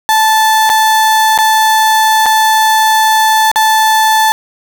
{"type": "tone with dropouts", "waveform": "35% pulse", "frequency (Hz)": 876, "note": "A5", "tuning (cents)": -8, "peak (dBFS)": -5, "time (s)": [0.09, 4.32], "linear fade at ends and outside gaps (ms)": 0, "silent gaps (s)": [[0.693, 0.699], [1.377, 1.387], [2.259, 2.263], [3.515, 3.559]], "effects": ["7-bit"]}